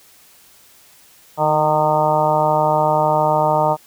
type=harmonic tone with a mistuned harmonic; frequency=153.1 Hz; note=D#3; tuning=28 cents flat; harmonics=1 / 2 / 3 / 4 / 5 / 6 / 7 / 8; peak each=-24 / -29 / -26 / -18 / -20 / -18 / -29 / -25 dBFS; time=1.37-3.77 s; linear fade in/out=50 ms; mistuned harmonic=2; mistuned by=+49 cents; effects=white hiss -49 dBFS RMS until 3.86 s